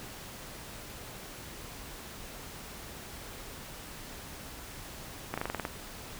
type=slowing click train; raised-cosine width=0.5 ms; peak=-17 dBFS; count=8; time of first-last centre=5.34-5.652 s; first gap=36 ms; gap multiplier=1.07; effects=pink hiss -45 dBFS RMS until 6.19 s